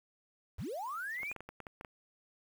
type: linear sweep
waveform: sine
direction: up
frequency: 38.89 to 2507 Hz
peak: -37 dBFS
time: 0.58-1.33 s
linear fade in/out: 10 ms
type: clicks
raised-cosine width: 0.5 ms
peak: -30 dBFS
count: 9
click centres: 1.232 / 1.315 / 1.363 / 1.406 / 1.49 / 1.603 / 1.668 / 1.811 / 1.848 s
effects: 9-bit